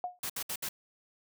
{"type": "tone with exponential decay", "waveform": "sine", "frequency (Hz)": 720, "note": "F#5", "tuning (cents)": -47, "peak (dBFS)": -28, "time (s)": [0.04, 0.19], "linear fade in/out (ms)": 1, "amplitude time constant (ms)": 32}
{"type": "noise bursts", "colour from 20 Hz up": "white", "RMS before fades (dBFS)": -36, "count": 4, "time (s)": [0.23, 0.69], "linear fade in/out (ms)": 5, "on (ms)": 67, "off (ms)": 64}
{"effects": []}